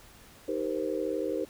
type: chord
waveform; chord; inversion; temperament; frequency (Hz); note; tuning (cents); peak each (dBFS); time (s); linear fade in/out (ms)
sine; C minor seventh; first; just; 314 / 392.4 / 470.9 / 523.3; Eb4 / G4 / Bb4 / C5; +16 / +2 / +18 / 0; -34; 0.48-1.45; 5
effects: pink hiss -54 dBFS RMS until 1.49 s